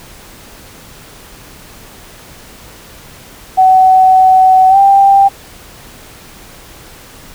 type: tone with pitch glide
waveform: sine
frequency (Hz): 752 to 788.9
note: F#5 to G5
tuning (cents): +28 to +11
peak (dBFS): -3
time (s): 3.57-5.29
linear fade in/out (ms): 20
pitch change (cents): +83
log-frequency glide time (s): 4.69-4.77
effects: pink hiss -36 dBFS RMS until 7.34 s